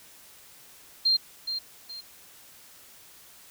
sine tone with echo, 4186 Hz, C8, in tune, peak -19 dBFS, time 1.05-1.17 s, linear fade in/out 10 ms, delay 420 ms, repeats 2, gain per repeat -9 dB, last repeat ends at 2.01 s, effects white hiss -52 dBFS RMS until 3.5 s

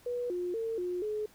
sine tone with pitch steps, 487.3 / 356 / 452.2 / 357.8 / 425.2 Hz, B4 / F4 / A4 / F4 / G#4, -23 / +33 / +47 / +42 / +41 cents, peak -31 dBFS, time 0.06-1.26 s, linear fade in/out 5 ms, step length 240 ms, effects pink hiss -60 dBFS RMS until 1.34 s

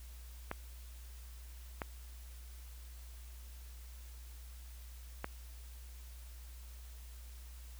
clicks, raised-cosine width 0.5 ms, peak -22 dBFS, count 3, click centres 0.514 / 1.818 / 5.244 s, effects added 60 Hz sine -48 dBFS peak until 7.79 s + white hiss -60 dBFS RMS until 7.79 s

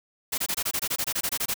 white noise bursts, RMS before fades -27 dBFS, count 15, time 0.32-1.542 s, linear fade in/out 10 ms, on 60 ms, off 23 ms, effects none

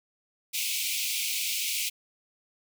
pink high-pass noise, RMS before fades -30 dBFS, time 0.53-1.9 s, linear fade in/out 20 ms, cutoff 2200 Hz, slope 96 dB/octave, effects none

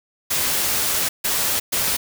white noise bursts at uneven times, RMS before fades -21 dBFS, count 3, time 0.3-1.09 / 1.24-1.6 / 1.72-1.97 s, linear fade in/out 10 ms, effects none

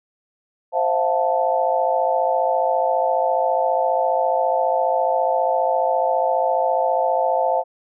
sine chord, F major seventh, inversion second, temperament equal with one note detuned, 523.3 / 659.3 / 714 / 880 Hz, C5 / E5 / F5 / A5, 0 / 0 / +38 / 0 cents, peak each -22 dBFS, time 0.72-7.64 s, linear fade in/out 50 ms, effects none

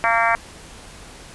harmonic tone, 229.5 Hz, A#3, 27 cents flat, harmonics 3 / 4 / 5 / 6 / 7 / 8 / 9 / 10, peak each -21 / -22 / -23 / -24 / -24 / -25 / -26 / -26 dBFS, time 0.04-0.35 s, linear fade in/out 0 ms, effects pink hiss -41 dBFS RMS until 1.34 s + resampled to 24000 Hz

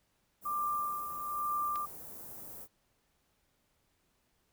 white band-stop noise, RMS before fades -47 dBFS, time 0.41-2.68 s, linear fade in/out 50 ms, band 740 to 14000 Hz, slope 12 dB/octave
sine tone with tremolo, 1187 Hz, D6, 18 cents sharp, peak -30 dBFS, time 0.45-1.86 s, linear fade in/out 10 ms, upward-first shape sine, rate 1.1 Hz, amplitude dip 60%
clicks, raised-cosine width 0.2 ms, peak -32 dBFS, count 2, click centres 1.757 / 1.76 s
effects pink hiss -75 dBFS RMS until 4.52 s

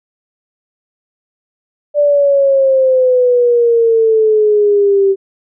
sine exponential sweep, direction down, 589 to 386.8 Hz, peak -7 dBFS, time 1.94-5.16 s, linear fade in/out 50 ms, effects none

